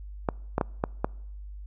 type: clicks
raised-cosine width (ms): 1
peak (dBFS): -10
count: 5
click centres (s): 0.288 / 0.581 / 0.612 / 0.839 / 1.045
effects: noise-tail reverb RT60 0.8 s tail -26 dB re dry + added 50 Hz sine -38 dBFS peak until 1.66 s